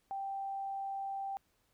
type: tone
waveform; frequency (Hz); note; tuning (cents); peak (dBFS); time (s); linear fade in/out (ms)
sine; 784; G5; 0; -36; 0.11-1.37; 0
effects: pink hiss -75 dBFS RMS until 1.73 s